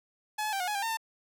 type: tone with pitch steps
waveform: sawtooth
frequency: 851 / 856 / 784 / 723 / 839 / 797 / 908 / 897 Hz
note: G#5 / A5 / G5 / F#5 / G#5 / G5 / A#5 / A5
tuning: +42 / -48 / 0 / -40 / +17 / +28 / -46 / +33 cents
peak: -26 dBFS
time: 0.38-0.972 s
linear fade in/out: 10 ms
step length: 74 ms
effects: none